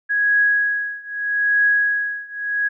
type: tone with tremolo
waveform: sine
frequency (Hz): 1661.2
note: G#6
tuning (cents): 0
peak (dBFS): -12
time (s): 0.09-2.69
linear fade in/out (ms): 20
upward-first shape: triangle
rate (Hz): 0.8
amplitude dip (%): 95
effects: none